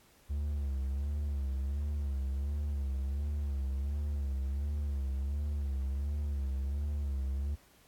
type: tone with vibrato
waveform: triangle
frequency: 70.1 Hz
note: C#2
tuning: 20 cents sharp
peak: -29 dBFS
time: 0.29-7.56 s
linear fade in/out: 20 ms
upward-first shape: sine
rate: 1.4 Hz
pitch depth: 80 cents each way
effects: pink hiss -63 dBFS RMS until 7.87 s + AAC 64 kbps